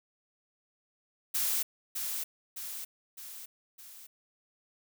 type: noise with echo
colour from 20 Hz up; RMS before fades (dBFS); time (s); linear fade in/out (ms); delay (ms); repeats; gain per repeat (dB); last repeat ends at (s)
blue; -30; 1.34-1.63; 10; 610; 4; -5; 4.07
effects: none